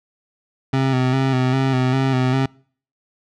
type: tone with vibrato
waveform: 25% pulse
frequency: 130.81 Hz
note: C3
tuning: in tune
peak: -12 dBFS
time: 0.73-2.46 s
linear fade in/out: 5 ms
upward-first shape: square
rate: 2.5 Hz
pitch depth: 36 cents each way
effects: noise-tail reverb RT60 0.5 s tail -25 dB re dry + low-pass 4000 Hz 12 dB/octave